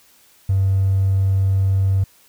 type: tone with hard clipping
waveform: triangle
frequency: 96.4 Hz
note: G2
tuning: 28 cents flat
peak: -14 dBFS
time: 0.49-2.04 s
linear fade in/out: 5 ms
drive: 3 dB
effects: white hiss -53 dBFS RMS until 2.28 s